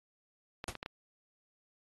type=clicks; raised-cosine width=0.3 ms; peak=-23 dBFS; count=4; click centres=0.641 / 0.753 / 0.829 / 0.861 s
type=noise with exponential decay; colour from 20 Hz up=pink; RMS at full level=-33 dBFS; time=0.68-0.77 s; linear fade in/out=1 ms; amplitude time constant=19 ms
effects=AAC 32 kbps